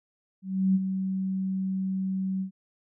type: tone with ADSR envelope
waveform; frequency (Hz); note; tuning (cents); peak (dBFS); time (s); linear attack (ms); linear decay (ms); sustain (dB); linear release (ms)
sine; 190; F#3; +46; -18; 0.42-2.51; 330; 35; -8; 100
effects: none